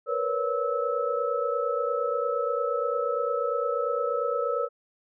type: tone cluster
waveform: sine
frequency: 469.4 / 498 / 561 / 1303 Hz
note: A#4 / B4 / C#5 / E6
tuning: +12 / +14 / +21 / -20 cents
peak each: -30 dBFS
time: 0.06-4.69 s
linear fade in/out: 50 ms
effects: none